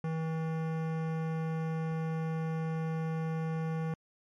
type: tone with hard clipping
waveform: sine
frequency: 160.9 Hz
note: E3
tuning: 42 cents flat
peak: -33 dBFS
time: 0.04-3.94 s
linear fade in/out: 2 ms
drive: 18 dB
effects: MP3 64 kbps